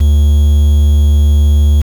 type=tone with quantisation; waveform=triangle; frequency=73.42 Hz; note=D2; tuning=in tune; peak=-3 dBFS; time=0-1.82 s; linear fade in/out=10 ms; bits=5; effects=none